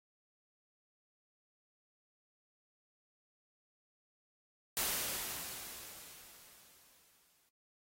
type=noise with exponential decay; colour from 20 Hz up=white; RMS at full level=-34 dBFS; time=4.77-7.49 s; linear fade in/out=0 ms; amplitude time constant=590 ms; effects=AAC 48 kbps